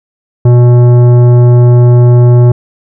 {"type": "tone with tanh clipping", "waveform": "sine", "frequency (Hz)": 121.8, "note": "B2", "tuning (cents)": -24, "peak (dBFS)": -3, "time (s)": [0.45, 2.52], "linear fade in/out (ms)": 5, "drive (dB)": 13, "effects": []}